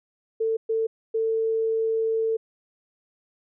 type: tone bursts at uneven times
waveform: sine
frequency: 447.1 Hz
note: A4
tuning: 28 cents sharp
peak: -21 dBFS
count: 3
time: 0.4-0.57 / 0.69-0.87 / 1.14-2.37 s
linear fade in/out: 10 ms
effects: none